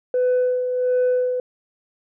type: tone with tremolo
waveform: sine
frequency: 501 Hz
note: B4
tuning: 25 cents sharp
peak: -13 dBFS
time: 0.14-1.4 s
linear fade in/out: 2 ms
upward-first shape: sine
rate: 1.4 Hz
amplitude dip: 55%
effects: tanh soft clip ceiling -14 dBFS